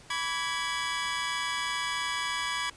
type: chord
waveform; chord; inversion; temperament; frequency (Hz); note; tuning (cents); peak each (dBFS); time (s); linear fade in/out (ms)
20% pulse; G# diminished; first; equal with one note detuned; 987.8 / 1148.5 / 1661.2; B5 / D6 / G#6; 0 / -39 / 0; -29; 0.1-2.7; 5
effects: pink hiss -53 dBFS RMS until 2.76 s + resampled to 22050 Hz

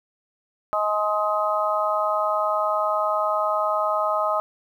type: harmonic tone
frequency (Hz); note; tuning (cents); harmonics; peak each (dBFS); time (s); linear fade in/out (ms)
210; G#3; +19; 3 / 4 / 5 / 6; -24 / -28 / -28 / -24; 0.73-4.4; 0
effects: 9-bit

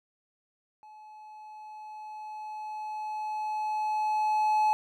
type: tone with level ramp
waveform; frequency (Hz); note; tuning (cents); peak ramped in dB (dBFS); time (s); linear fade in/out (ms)
triangle; 856; A5; -48; -46 to -19; 0.83-4.73; 0
effects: none

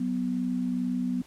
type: tone pair together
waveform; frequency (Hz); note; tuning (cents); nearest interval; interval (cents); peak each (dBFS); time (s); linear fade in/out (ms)
sine; 185.94 / 248.2; F#3 / B3; +9 / +9; perfect fourth; 500; -31 / -27; 0-1.22; 5
effects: pink hiss -55 dBFS RMS until 1.26 s + low-pass 11000 Hz 12 dB/octave

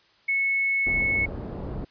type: tone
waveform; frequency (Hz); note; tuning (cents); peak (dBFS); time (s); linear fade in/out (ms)
sine; 2200; C#7; -14; -21; 0.28-1.26; 10
type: low-pass noise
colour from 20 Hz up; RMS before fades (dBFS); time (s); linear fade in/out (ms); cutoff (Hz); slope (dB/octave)
pink; -33; 0.86-1.85; 10; 560; 12
effects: white hiss -60 dBFS RMS until 1.9 s + resampled to 11025 Hz

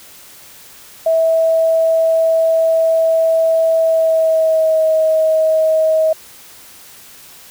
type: tone with pitch glide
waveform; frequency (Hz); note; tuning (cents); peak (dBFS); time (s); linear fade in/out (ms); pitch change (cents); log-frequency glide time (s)
sine; 651 to 634.7; E5 to D#5; -22 to +34; -10; 1.06-6.13; 5; -44; 3.8-4.87
effects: white hiss -40 dBFS RMS until 7.5 s

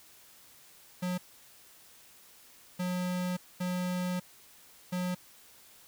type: tone bursts at uneven times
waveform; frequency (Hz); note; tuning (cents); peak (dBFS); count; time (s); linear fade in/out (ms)
square; 180.6; F#3; -42; -31; 4; 1.02-1.18 / 2.79-3.37 / 3.6-4.2 / 4.92-5.15; 10
effects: white hiss -57 dBFS RMS until 5.87 s

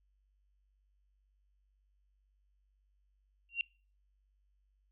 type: tone with exponential growth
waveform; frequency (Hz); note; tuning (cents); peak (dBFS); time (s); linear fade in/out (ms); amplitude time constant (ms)
sine; 2758; F7; -22; -26; 3.49-3.61; 1; 24
effects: noise-tail reverb RT60 0.4 s tail -25 dB re dry + added 49 Hz sine -70 dBFS peak until 4.91 s

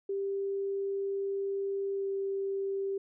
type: tone with pitch glide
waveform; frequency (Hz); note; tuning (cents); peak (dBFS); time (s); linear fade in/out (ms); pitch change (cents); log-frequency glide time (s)
sine; 394.3 to 391.8; G4 to G4; +10 to -1; -30; 0.09-2.98; 5; -11; 1.94-2.07
effects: none

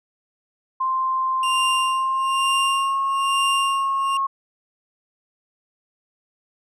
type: tone with pitch glide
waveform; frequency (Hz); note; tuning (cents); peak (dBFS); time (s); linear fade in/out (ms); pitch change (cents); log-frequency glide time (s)
sine; 1046.5 to 1088.4; C6 to C#6; 0 to -32; -19; 0.8-4.27; 10; +68; 1.79-2.98
type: tone with tremolo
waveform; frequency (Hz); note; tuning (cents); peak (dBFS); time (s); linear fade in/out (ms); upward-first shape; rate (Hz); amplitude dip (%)
45% pulse; 2794; F7; 0; -20; 1.43-4.17; 2; sine; 1.1; 95
effects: resampled to 24000 Hz

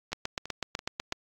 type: two click trains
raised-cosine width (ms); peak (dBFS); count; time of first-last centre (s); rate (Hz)
0.2; -22 / -13; 4 / 9; 0.12-1.127 / 0.13-1.124; 2.98 / 8.05
effects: AAC 48 kbps

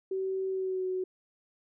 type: tone with pitch glide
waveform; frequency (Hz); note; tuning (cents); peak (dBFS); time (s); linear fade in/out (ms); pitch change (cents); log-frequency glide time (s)
sine; 381.1 to 371.3; G4 to F#4; -49 to +6; -29; 0.11-1.04; 5; -45; 0.49-0.86
effects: none

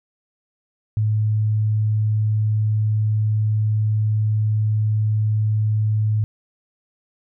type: tone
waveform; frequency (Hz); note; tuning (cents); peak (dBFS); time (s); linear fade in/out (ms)
sine; 107.5; A2; -40; -16; 0.97-6.24; 0
effects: none

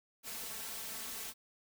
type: noise with comb filter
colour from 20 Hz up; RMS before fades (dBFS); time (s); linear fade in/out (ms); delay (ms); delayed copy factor
white; -43; 0.23-1.34; 50; 4.5; +0.75
effects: none

